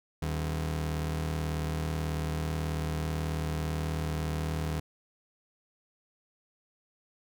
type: ring-modulated tone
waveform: 40% pulse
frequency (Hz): 116.54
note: A#2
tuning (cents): 0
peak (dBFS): -26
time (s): 0.22-4.8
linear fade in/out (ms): 5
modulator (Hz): 39.1
effects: none